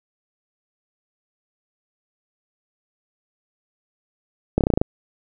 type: slowing click train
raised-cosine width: 2 ms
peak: -3 dBFS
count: 8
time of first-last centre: 4.58-4.815 s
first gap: 28 ms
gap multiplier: 1.06
effects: none